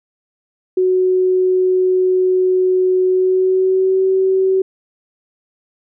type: tone with pitch glide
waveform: sine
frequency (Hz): 370 to 379.7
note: F#4 to F#4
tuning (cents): 0 to +45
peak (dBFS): -11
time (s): 0.77-4.62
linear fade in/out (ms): 5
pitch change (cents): +45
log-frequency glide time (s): 3.05-4.04
effects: none